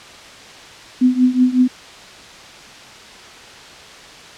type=tone with tremolo; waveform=sine; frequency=252.5 Hz; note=B3; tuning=39 cents sharp; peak=-7 dBFS; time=1.01-1.68 s; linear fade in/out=10 ms; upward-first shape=triangle; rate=5.4 Hz; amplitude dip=90%; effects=white hiss -38 dBFS RMS until 4.37 s + low-pass 5000 Hz 12 dB/octave